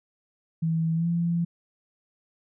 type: tone with pitch glide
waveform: sine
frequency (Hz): 162.8 to 170.11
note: E3 to F3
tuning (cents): -21 to -45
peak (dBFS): -22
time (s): 0.62-1.45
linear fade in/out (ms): 10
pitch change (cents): +76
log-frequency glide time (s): 0.95-1.07
effects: none